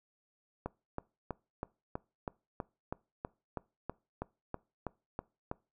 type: click train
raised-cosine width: 1 ms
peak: -22 dBFS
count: 16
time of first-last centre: 0.66-5.514 s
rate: 3.09 Hz
effects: noise-tail reverb RT60 0.3 s tail -23 dB re dry